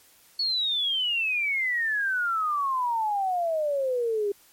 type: exponential sweep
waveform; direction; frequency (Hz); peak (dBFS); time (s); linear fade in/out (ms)
sine; down; 4435 to 397; -23; 0.39-4.32; 5
effects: white hiss -57 dBFS RMS until 4.52 s + MP3 64 kbps